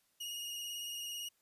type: tone with vibrato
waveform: sawtooth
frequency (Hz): 2869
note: F7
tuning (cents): +46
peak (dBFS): -37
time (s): 0.2-1.29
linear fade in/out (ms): 10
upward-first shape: square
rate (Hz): 18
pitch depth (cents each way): 19
effects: white hiss -75 dBFS RMS until 1.41 s + resampled to 32000 Hz